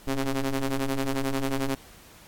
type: ring-modulated tone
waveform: sawtooth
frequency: 134.4 Hz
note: C3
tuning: 47 cents sharp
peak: -18 dBFS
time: 0.07-1.75 s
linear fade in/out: 5 ms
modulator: 140 Hz
effects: pink hiss -51 dBFS RMS until 2.27 s + AAC 64 kbps